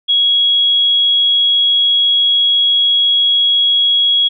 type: tone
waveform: sine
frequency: 3322 Hz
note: G#7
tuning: in tune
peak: -9 dBFS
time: 0.08-4.29 s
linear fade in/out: 20 ms
effects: none